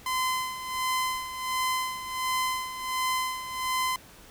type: tone with tremolo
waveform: sawtooth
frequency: 1027 Hz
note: C6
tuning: 33 cents flat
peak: -21 dBFS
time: 0.06-3.96 s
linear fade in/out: 2 ms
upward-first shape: sine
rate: 1.4 Hz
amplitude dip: 70%
effects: pink hiss -51 dBFS RMS until 4.3 s

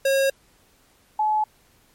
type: tone pair in turn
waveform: square / sine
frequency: 543 / 856.5 Hz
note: C#5 / A5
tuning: -36 / -47 cents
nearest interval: minor sixth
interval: 789 cents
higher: second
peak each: -18 dBFS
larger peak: neither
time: 0.05-0.3 / 1.19-1.44 s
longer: neither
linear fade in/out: 5 ms
effects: pink hiss -59 dBFS RMS until 1.94 s + MP3 64 kbps

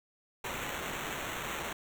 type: noise with sample-and-hold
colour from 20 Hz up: violet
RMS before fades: -38 dBFS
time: 0.44-1.73 s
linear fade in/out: 5 ms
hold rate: 4900 Hz
effects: none

